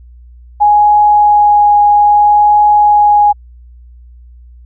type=tone with vibrato; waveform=sine; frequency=830.6 Hz; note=G#5; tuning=in tune; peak=-4 dBFS; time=0.6-3.33 s; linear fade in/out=20 ms; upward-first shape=triangle; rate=0.61 Hz; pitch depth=10 cents each way; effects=added 60 Hz sine -34 dBFS peak until 4.65 s